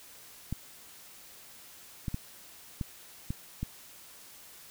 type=clicks; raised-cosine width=5 ms; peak=-20 dBFS; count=6; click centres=0.526 / 2.082 / 2.144 / 2.812 / 3.305 / 3.63 s; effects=white hiss -52 dBFS RMS until 4.7 s